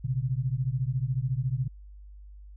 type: beating tone pair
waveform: sine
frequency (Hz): 123.47 / 137.47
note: B2 / C#3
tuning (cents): 0 / -14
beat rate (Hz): 14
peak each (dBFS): -28 / -29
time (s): 0.04-1.68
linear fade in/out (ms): 10
effects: added 50 Hz sine -44 dBFS peak until 2.56 s